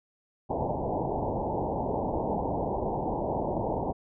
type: low-pass noise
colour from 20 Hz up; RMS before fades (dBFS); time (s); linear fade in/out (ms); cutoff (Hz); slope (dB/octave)
white; -30; 0.49-3.93; 20; 930; 96
effects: none